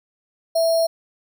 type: tone with sample-and-hold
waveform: sine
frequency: 659.3 Hz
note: E5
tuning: in tune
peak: -15 dBFS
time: 0.55-0.87 s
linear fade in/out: 10 ms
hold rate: 4900 Hz
effects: none